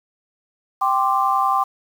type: chord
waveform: sine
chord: G suspended fourth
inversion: none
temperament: just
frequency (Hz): 784 / 1045.3 / 1176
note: G5 / C6 / D6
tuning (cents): 0 / -2 / +2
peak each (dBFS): -20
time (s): 0.81-1.64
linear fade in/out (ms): 10
effects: 7-bit